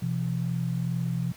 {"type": "tone pair together", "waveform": "sine", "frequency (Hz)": [127.68, 170], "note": ["C3", "F3"], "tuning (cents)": [-42, -46], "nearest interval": "perfect fourth", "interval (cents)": 496, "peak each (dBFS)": -28, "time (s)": [0.02, 1.32], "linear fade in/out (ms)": 5, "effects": ["pink hiss -50 dBFS RMS until 1.36 s", "high-pass 80 Hz 12 dB/octave"]}